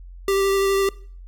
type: tone with vibrato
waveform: square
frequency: 392 Hz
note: G4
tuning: in tune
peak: -18 dBFS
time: 0.28-0.89 s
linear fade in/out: 2 ms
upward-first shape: sine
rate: 12 Hz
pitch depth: 12 cents each way
effects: noise-tail reverb RT60 0.5 s tail -22 dB re dry + added 44 Hz sine -37 dBFS peak until 1.27 s